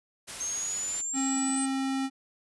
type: noise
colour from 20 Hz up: white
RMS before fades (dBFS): -39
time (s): 0.27-1.02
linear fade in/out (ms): 20
type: linear sweep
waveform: sine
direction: up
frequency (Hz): 6360 to 8200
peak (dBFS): -30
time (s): 0.4-1.66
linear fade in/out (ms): 10
type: tone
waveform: square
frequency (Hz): 268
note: C4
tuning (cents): +42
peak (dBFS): -28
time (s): 1.13-2.1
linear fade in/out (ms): 50
effects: resampled to 24000 Hz